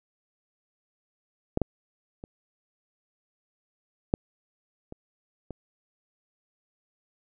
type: clicks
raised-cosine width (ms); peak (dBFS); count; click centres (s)
2; -10 / -10 / -27 / -8 / -26 / -23; 6; 1.574 / 1.617 / 2.239 / 4.139 / 4.924 / 5.507
effects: none